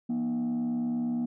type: tone with frequency modulation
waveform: sine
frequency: 240 Hz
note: B3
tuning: 49 cents flat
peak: -24 dBFS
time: 0.09-1.26 s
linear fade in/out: 10 ms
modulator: 68.6 Hz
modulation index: 0.39
effects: tanh soft clip ceiling -26 dBFS